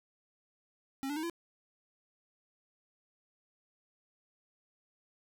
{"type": "tone with pitch steps", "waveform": "square", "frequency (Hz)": [270.3, 291.4, 314.1, 338.6], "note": ["C#4", "D4", "D#4", "E4"], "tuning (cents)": [-44, -13, 16, 46], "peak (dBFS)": -35, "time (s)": [1.03, 1.298], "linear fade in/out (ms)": 0, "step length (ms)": 67, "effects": []}